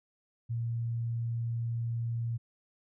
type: tone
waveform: sine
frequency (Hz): 116.54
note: A#2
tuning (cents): 0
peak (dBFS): -30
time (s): 0.49-2.38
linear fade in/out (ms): 20
effects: none